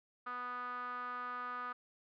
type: tone with band-pass filter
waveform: sawtooth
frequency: 246.9 Hz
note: B3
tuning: in tune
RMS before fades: -42 dBFS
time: 0.26-1.73 s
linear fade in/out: 10 ms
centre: 1300 Hz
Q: 9.2
effects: resampled to 11025 Hz